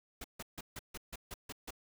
pink noise bursts, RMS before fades -44 dBFS, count 9, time 0.21-1.707 s, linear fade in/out 5 ms, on 33 ms, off 150 ms, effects none

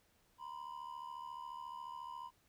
triangle ring-modulated tone, 987.8 Hz, B5, in tune, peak -40 dBFS, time 0.38-2.31 s, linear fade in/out 50 ms, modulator 37.1 Hz, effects pink hiss -73 dBFS RMS until 2.48 s

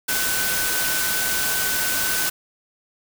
sine tone in noise, 1511 Hz, F#6, 36 cents sharp, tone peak -27 dBFS, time 0.08-2.3 s, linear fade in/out 10 ms, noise white, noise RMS -23 dBFS, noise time 0.08-2.3 s, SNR -7 dB, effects none

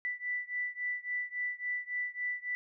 sine beating tone pair, 1975.5 / 1979.1 Hz, B6 / B6, 0 / +3 cents, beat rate 3.6 Hz, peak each -36 / -37 dBFS, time 0.05-2.55 s, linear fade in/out 0 ms, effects none

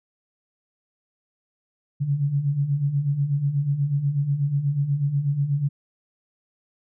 sine beating tone pair, 136.5 / 144.7 Hz, C#3 / D3, -26 / -25 cents, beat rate 8.2 Hz, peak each -27 / -21 dBFS, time 2-5.69 s, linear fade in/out 20 ms, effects none

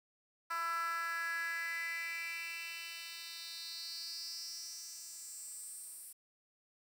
10% pulse tone with high-pass filter sweep, 333.9 Hz, E4, 22 cents sharp, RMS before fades -42 dBFS, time 0.5-6.13 s, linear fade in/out 10 ms, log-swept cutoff 1200 to 10000 Hz, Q 5, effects 10-bit

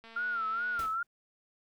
click train, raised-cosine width 0.3 ms, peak -36 dBFS, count 187, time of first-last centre 0.04-0.859 s, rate 227 Hz
sine tone with vibrato, 1381 Hz, F6, 20 cents flat, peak -30 dBFS, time 0.16-1.03 s, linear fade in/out 5 ms, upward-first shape sine, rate 2.4 Hz, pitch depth 110 cents each way
pink noise with exponential decay, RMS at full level -42 dBFS, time 0.79-1.07 s, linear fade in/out 2 ms, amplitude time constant 59 ms
effects none

